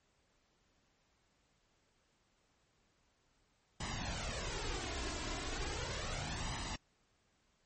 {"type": "noise with flanger", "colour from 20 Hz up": "pink", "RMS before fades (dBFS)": -40, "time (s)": [3.8, 6.76], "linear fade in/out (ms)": 5, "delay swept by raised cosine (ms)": [1, 3], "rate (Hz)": 0.36, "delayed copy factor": 0.6, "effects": ["pink hiss -75 dBFS RMS until 7.65 s", "MP3 32 kbps"]}